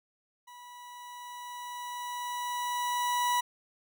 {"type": "tone with level ramp", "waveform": "40% pulse", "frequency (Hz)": 977, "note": "B5", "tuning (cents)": -19, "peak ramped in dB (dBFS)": [-47, -24], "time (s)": [0.47, 3.41], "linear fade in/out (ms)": 10, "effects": []}